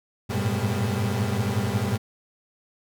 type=tone cluster; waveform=35% pulse; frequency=95.9 / 106.8 / 112.2 / 123.8 / 199.2 Hz; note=G2 / G#2 / A2 / B2 / G3; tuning=-37 / +49 / +34 / +5 / +28 cents; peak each=-28 dBFS; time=0.29-1.98 s; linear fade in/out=20 ms; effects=none